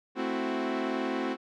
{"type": "chord", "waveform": "sawtooth", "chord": "F# half-diminished seventh", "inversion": "first", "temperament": "equal", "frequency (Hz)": [220, 261.6, 329.6, 370], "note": ["A3", "C4", "E4", "F#4"], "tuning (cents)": [0, 0, 0, 0], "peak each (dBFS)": [-33, -28, -32, -30], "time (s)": [0.15, 1.37], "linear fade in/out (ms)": 50, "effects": ["low-pass 3000 Hz 12 dB/octave"]}